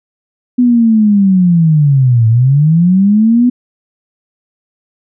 sine linear two-way sweep, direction down then up, 250.4 to 110 to 250.4 Hz, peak -5 dBFS, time 0.58-3.5 s, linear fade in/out 10 ms, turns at 2.28 s, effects none

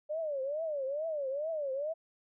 sine tone with vibrato, 587 Hz, D5, 1 cent flat, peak -32 dBFS, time 0.09-1.94 s, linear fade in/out 20 ms, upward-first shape triangle, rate 2.3 Hz, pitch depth 220 cents each way, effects none

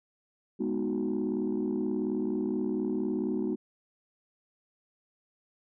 sine chord, G# minor seventh, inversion none, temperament equal with one note detuned, 208.4 / 246.9 / 311.1 / 370 Hz, G#3 / B3 / D#4 / F#4, +6 / 0 / 0 / 0 cents, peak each -32 dBFS, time 0.59-3.56 s, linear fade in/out 20 ms, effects tanh soft clip ceiling -22 dBFS

